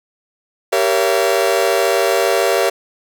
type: chord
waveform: 40% pulse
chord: G diminished seventh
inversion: none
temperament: just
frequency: 392 / 470.4 / 564.5 / 677.4 Hz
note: G4 / Bb4 / Db5 / Fb5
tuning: 0 / +16 / +31 / +47 cents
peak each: -18 dBFS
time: 0.72-2.7 s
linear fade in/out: 10 ms
effects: none